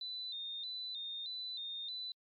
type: tone with vibrato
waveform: sine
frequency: 3822 Hz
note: A#7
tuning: 43 cents sharp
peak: -40 dBFS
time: 0.01-2.12 s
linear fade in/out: 2 ms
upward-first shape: square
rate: 1.6 Hz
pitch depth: 76 cents each way
effects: AAC 48 kbps